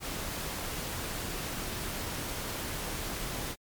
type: noise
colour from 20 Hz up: pink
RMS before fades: -36 dBFS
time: 0-3.56 s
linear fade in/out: 50 ms
effects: MP3 96 kbps